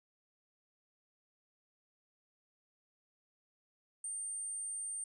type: tone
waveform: sine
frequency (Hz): 8800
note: C#9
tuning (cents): -14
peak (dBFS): -38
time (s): 4.04-5.04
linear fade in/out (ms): 2
effects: none